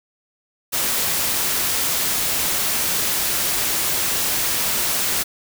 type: noise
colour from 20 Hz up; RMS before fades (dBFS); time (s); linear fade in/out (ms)
white; -21; 0.72-5.24; 20
effects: none